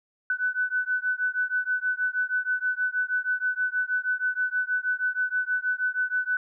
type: beating tone pair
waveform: sine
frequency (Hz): 1496 / 1502.3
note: F#6 / F#6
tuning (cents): +19 / +26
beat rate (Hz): 6.3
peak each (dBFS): -27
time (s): 0.3-6.37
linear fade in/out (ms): 2
effects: none